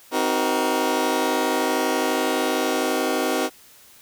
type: chord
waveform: 20% pulse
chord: C half-diminished seventh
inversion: none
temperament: just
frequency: 261.6 / 314 / 376.7 / 470.9 Hz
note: C4 / Eb4 / Gb4 / Bb4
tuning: 0 / +16 / +31 / +18 cents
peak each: -21 dBFS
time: 0.11-3.5 s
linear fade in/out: 50 ms
effects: white hiss -50 dBFS RMS until 4.01 s